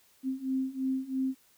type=beating tone pair; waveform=sine; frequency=261.6 / 264.6 Hz; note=C4 / C4; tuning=0 / +20 cents; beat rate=3 Hz; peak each=-33 / -31 dBFS; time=0.23-1.35 s; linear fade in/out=50 ms; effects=white hiss -64 dBFS RMS until 1.57 s